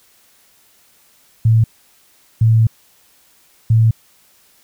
sine tone bursts at uneven times, 112.3 Hz, A2, 36 cents sharp, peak -8 dBFS, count 3, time 1.45-1.64 / 2.41-2.67 / 3.7-3.91 s, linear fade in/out 5 ms, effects white hiss -53 dBFS RMS until 4.63 s

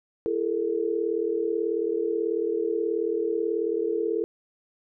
sine tone cluster, 338 / 417.5 / 455.9 Hz, E4 / G#4 / A#4, +43 / +9 / -39 cents, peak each -29 / -28 / -27 dBFS, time 0.26-4.24 s, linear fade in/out 0 ms, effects none

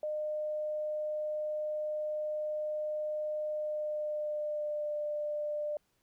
sine tone with pitch glide, 608 to 596.5 Hz, D#5 to D5, -40 to +27 cents, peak -32 dBFS, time 0.03-5.77 s, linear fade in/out 2 ms, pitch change -33 cents, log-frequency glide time 3.49-4.96 s, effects pink hiss -75 dBFS RMS until 6.02 s

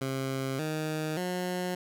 15% pulse tone with pitch steps, 133.8 / 155.48 / 180.68 Hz, C3 / D#3 / F#3, +39 / -1 / -41 cents, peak -24 dBFS, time 0.01-1.75 s, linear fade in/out 5 ms, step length 580 ms, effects none

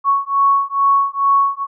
sine beating tone pair, 1108.7 / 1111 Hz, C#6 / C#6, 0 / +4 cents, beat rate 2.3 Hz, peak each -15 dBFS, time 0.04-1.67 s, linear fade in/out 50 ms, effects none

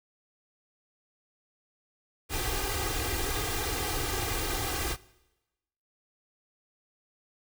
pink noise with comb filter, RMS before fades -31 dBFS, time 2.29-4.97 s, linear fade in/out 50 ms, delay 2.5 ms, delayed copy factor +1, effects noise-tail reverb RT60 1.0 s tail -21 dB re dry

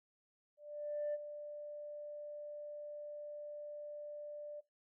sine tone with ADSR envelope, 591 Hz, D5, 11 cents sharp, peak -33 dBFS, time 0.57-4.61 s, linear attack 570 ms, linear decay 32 ms, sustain -11 dB, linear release 18 ms, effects noise-tail reverb RT60 0.2 s tail -18 dB re dry + tanh soft clip ceiling -32 dBFS

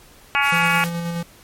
harmonic tone, 281.6 Hz, C#4, 27 cents sharp, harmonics 3 / 4 / 5 / 6 / 7 / 8 / 9 / 10, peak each -23 / -24 / -22 / -25 / -28 / -23 / -23 / -28 dBFS, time 0.35-0.84 s, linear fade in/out 0 ms
white noise, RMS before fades -33 dBFS, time 0.41-0.91 s, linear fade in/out 50 ms
square tone with tremolo, 170.2 Hz, F3, 44 cents flat, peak -23 dBFS, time 0.52-1.23 s, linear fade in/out 5 ms, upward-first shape square, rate 9.4 Hz, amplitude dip 25%
effects pink hiss -48 dBFS RMS until 1.43 s + MP3 64 kbps

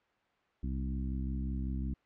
harmonic tone with a mistuned harmonic, 65.41 Hz, C2, in tune, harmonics 1 / 2 / 3 / 4 / 5, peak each -34 / -42 / -40 / -43 / -50 dBFS, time 0.63-1.94 s, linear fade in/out 5 ms, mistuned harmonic 1, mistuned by -50 cents, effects white hiss -71 dBFS RMS until 2.05 s + low-pass 2000 Hz 12 dB/octave

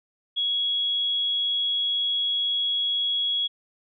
sine tone, 3334 Hz, G#7, 6 cents sharp, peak -22 dBFS, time 0.36-3.48 s, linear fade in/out 20 ms, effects none

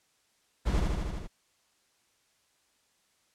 brown noise with echo, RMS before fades -28 dBFS, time 0.65-0.81 s, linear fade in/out 20 ms, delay 78 ms, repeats 6, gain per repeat -2 dB, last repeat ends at 1.278 s, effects white hiss -70 dBFS RMS until 3.34 s + low-pass 9000 Hz 12 dB/octave

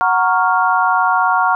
sine chord, Gb major seventh, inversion none, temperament equal, 740 / 932.3 / 1108.7 / 1396.9 Hz, Gb5 / Bb5 / Db6 / F6, 0 / 0 / 0 / 0 cents, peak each -17 dBFS, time 0.01-1.55 s, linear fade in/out 0 ms, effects none

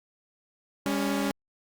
sawtooth tone pair together, 201.3 / 279.4 Hz, G3 / C#4, +46 / +14 cents, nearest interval tritone, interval 568 cents, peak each -25 / -24 dBFS, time 0.86-1.31 s, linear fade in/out 0 ms, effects Opus 48 kbps

